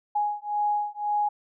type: beating tone pair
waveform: sine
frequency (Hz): 830.6 / 832.5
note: G#5 / G#5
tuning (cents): 0 / +4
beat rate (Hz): 1.9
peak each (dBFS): -27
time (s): 0.15-1.29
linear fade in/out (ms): 10
effects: none